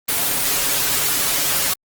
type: noise with comb filter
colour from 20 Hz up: white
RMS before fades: -19 dBFS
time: 0.08-1.74 s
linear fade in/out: 10 ms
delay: 7.1 ms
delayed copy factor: +0.7
effects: Opus 24 kbps